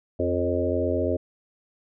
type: harmonic tone with a mistuned harmonic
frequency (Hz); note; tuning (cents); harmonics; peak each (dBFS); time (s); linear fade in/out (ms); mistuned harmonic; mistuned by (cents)
88.6; F2; +25; 1 / 3 / 4 / 5 / 6 / 7; -29 / -29 / -29 / -29 / -29 / -29; 0.19-1.17; 10; 6; +18
effects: none